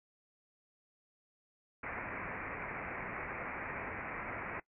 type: low-pass noise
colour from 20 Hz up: white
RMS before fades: -42 dBFS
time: 1.83-4.6 s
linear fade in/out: 5 ms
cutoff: 2400 Hz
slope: 96 dB/octave
effects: noise-tail reverb RT60 0.1 s tail -19 dB re dry